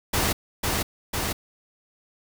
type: noise with echo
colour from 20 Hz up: pink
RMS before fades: -23 dBFS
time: 0.13-0.33 s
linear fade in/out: 10 ms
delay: 500 ms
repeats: 2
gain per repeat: -2 dB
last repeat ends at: 1.33 s
effects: none